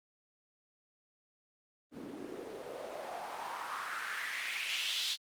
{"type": "noise with band-pass filter sweep", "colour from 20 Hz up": "white", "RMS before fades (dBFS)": -39, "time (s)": [1.91, 5.17], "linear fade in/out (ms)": 50, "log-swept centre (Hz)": [250, 3900], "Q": 3.4, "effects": ["Opus 24 kbps"]}